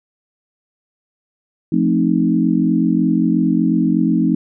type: chord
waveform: sine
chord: F dominant seventh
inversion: none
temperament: equal with one note detuned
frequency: 174.61 / 220 / 263.1 / 311.1 Hz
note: F3 / A3 / C4 / Eb4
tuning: 0 / 0 / +10 / 0 cents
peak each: -18 dBFS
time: 1.72-4.35 s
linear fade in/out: 5 ms
effects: none